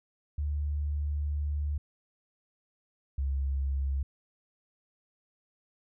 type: tone pair in turn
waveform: sine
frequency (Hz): 73.42 / 68.23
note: D2 / C#2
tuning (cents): 0 / -27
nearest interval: minor second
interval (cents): 127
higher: first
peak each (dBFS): -28 / -27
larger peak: second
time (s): 0.38-1.78 / 3.18-4.03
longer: first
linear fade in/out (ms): 5
effects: none